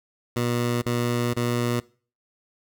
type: tone with dropouts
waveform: 15% pulse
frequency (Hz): 120.3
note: B2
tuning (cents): -45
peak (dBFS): -16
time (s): 0.36-1.8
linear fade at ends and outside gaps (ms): 5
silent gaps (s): 0.819-0.86 / 1.335-1.365
effects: noise-tail reverb RT60 0.4 s tail -22 dB re dry